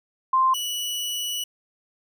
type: tone pair in turn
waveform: sine / sawtooth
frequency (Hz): 1046.5 / 2946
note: C6 / F#7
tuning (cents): 0 / -8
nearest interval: octave + tritone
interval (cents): 1792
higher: second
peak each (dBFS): -16 / -23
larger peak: first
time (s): 0.33-0.54 / 0.54-1.44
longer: second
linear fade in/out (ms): 5
effects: none